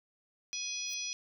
harmonic tone, 836 Hz, G#5, 11 cents sharp, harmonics 3 / 4 / 5 / 6 / 7, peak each -42 / -44 / -46 / -43 / -38 dBFS, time 0.53-1.13 s, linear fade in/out 0 ms
violet noise with exponential growth, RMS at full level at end -48 dBFS, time 0.82-0.94 s, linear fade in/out 2 ms, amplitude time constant 24 ms
effects none

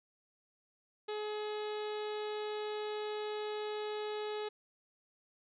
harmonic tone, 423.2 Hz, G#4, 33 cents sharp, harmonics 1 / 2 / 3 / 4 / 5 / 6 / 7 / 8 / 9 / 10, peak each -37 / -45 / -50 / -53 / -55 / -55 / -55 / -54 / -55 / -60 dBFS, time 1.08-4.49 s, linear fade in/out 10 ms, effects none

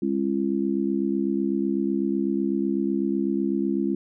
harmonic tone, 68 Hz, C#2, 33 cents flat, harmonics 3 / 4 / 5, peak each -26 / -26 / -26 dBFS, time 0.02-3.95 s, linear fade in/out 5 ms, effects none

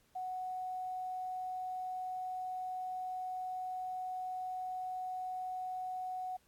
sine tone with quantisation, 740 Hz, F#5, in tune, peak -37 dBFS, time 0.15-6.37 s, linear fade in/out 10 ms, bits 11, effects pink hiss -71 dBFS RMS until 6.47 s + AAC 64 kbps

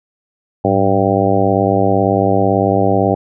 harmonic tone with a mistuned harmonic, 98 Hz, G2, in tune, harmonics 1 / 2 / 3 / 4 / 5 / 6 / 7 / 8, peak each -19 / -19 / -19 / -19 / -19 / -19 / -19 / -19 dBFS, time 0.64-3.15 s, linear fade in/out 10 ms, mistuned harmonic 1, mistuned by +130 cents, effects none

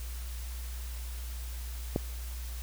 click, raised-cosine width 2 ms, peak -14 dBFS, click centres 1.961 s, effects added 60 Hz sine -36 dBFS peak until 2.62 s + white hiss -48 dBFS RMS until 2.62 s

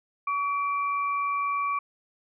sine tone pair together, 1135.8 / 2349 Hz, C#6 / D7, +42 / 0 cents, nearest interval octave + minor second, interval 1258 cents, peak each -25 / -34 dBFS, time 0.27-1.79 s, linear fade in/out 5 ms, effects none

